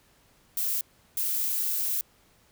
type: noise bursts at uneven times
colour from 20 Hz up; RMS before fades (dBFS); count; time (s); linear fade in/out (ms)
violet; -28; 2; 0.57-0.81 / 1.17-2.01; 2
effects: pink hiss -62 dBFS RMS until 2.51 s